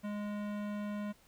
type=tone with hard clipping; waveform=sine; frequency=207.1 Hz; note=G#3; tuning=5 cents flat; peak=-38 dBFS; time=0.03-1.13 s; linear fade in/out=20 ms; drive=18 dB; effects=pink hiss -65 dBFS RMS until 1.27 s